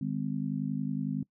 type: harmonic tone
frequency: 50.9 Hz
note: G#1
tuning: 34 cents flat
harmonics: 3 / 4 / 5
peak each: -34 / -34 / -34 dBFS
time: 0.01-1.23 s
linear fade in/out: 5 ms
effects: noise-tail reverb RT60 0.1 s tail -22 dB re dry